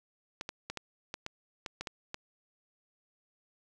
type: clicks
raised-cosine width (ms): 0.2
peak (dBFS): -20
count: 10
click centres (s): 0.411 / 0.491 / 0.7 / 0.773 / 1.141 / 1.264 / 1.662 / 1.81 / 1.872 / 2.144
effects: none

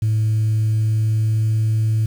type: tone with pitch glide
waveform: sine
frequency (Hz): 109 to 109.95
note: A2 to A2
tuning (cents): -16 to -1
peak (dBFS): -13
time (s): 0.02-2.06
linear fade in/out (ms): 5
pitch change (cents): +15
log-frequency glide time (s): 0.56-1.78
effects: tanh soft clip ceiling -13 dBFS + 7-bit

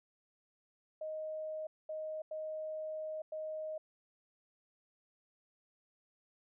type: tone bursts at uneven times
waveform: sine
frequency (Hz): 624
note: D#5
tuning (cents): +5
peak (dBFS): -38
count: 4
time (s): 1.01-1.67 / 1.89-2.22 / 2.31-3.22 / 3.32-3.78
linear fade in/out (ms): 5
effects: none

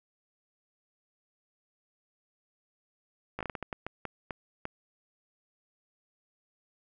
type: slowing click train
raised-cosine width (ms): 0.5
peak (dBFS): -20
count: 12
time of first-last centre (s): 3.39-4.654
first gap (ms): 16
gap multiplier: 1.36
effects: none

